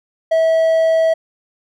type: tone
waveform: triangle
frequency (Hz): 649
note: E5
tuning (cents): -27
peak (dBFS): -9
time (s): 0.31-1.14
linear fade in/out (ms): 10
effects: none